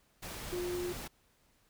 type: tone in noise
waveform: sine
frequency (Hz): 355.2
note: F4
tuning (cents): +29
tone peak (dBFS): -34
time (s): 0.52-0.93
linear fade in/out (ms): 10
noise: pink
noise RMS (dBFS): -43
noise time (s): 0.22-1.08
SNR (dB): +6
effects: pink hiss -70 dBFS RMS until 1.69 s